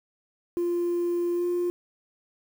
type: tone with pitch glide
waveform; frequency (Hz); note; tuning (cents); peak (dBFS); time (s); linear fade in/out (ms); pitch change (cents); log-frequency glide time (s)
sine; 347.4 to 352; F4 to F4; -9 to +14; -22; 0.57-1.7; 0; +23; 1.34-1.45
effects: tanh soft clip ceiling -20 dBFS + 8-bit